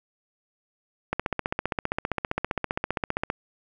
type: click train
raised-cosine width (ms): 0.5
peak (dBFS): -10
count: 34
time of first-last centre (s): 1.13-3.301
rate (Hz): 15.2
effects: none